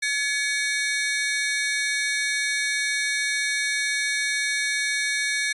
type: ring-modulated tone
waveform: sawtooth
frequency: 1975.5 Hz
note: B6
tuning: in tune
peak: -16 dBFS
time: 0.02-5.53 s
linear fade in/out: 10 ms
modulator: 271 Hz
effects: resampled to 24000 Hz